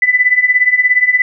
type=tone with tremolo; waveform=sine; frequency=1996 Hz; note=B6; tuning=18 cents sharp; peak=-4 dBFS; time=0.02-1.22 s; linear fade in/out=2 ms; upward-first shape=triangle; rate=17 Hz; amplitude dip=90%; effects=none